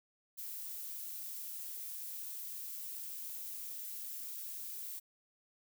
violet noise, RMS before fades -44 dBFS, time 0.37-5 s, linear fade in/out 20 ms, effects none

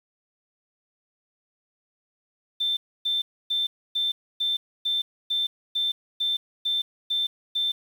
sine tone bursts, 3558 Hz, A7, 19 cents sharp, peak -22 dBFS, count 12, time 2.6-7.72 s, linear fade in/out 10 ms, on 170 ms, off 280 ms, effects 8-bit

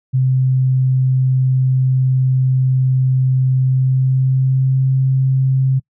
sine tone with pitch glide, 130.1 to 132.37 Hz, C3 to C3, -9 to +20 cents, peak -11 dBFS, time 0.13-5.8 s, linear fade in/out 20 ms, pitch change +29 cents, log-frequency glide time 3.57-4.91 s, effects noise-tail reverb RT60 0.1 s tail -25 dB re dry

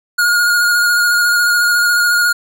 square tone with vibrato, 1432 Hz, F6, 43 cents sharp, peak -11 dBFS, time 0.18-2.33 s, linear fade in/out 10 ms, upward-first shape square, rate 14 Hz, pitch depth 15 cents each way, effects none

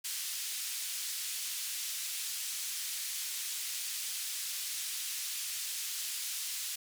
white band-pass noise, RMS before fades -38 dBFS, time 0.04-6.76 s, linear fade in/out 10 ms, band 2700 to 11000 Hz, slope 12 dB/octave, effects none

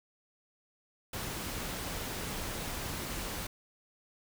pink noise, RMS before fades -38 dBFS, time 1.13-3.47 s, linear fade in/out 5 ms, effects none

